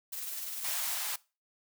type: noise with tremolo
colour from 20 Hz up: blue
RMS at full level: -37 dBFS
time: 0.12-0.95 s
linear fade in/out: 10 ms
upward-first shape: triangle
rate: 20 Hz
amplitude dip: 40%
type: high-pass noise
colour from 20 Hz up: white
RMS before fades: -35 dBFS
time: 0.64-1.16 s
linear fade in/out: 5 ms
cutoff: 610 Hz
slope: 48 dB/octave
effects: noise-tail reverb RT60 0.3 s tail -21 dB re dry